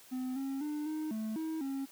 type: tone with pitch steps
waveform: triangle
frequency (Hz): 255.9 / 270.7 / 298.9 / 310 / 218.5 / 318.9 / 271.8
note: C4 / C#4 / D4 / D#4 / A3 / D#4 / C#4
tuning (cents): -38 / -41 / +31 / -6 / -12 / +43 / -34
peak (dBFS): -32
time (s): 0.11-1.86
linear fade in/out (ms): 20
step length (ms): 250
effects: white hiss -57 dBFS RMS until 1.91 s + high-pass 100 Hz 12 dB/octave